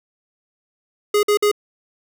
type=tone bursts; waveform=square; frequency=415.3 Hz; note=G#4; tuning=in tune; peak=-14 dBFS; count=3; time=1.14-1.515 s; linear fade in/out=5 ms; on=91 ms; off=51 ms; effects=none